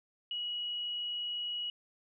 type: tone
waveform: sine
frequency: 2913 Hz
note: F#7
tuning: 28 cents flat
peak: -34 dBFS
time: 0.31-1.7 s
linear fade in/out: 2 ms
effects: none